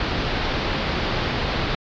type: low-pass noise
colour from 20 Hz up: pink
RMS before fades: -24 dBFS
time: 0-1.75 s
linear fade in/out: 2 ms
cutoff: 4700 Hz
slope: 48 dB/octave
effects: AAC 64 kbps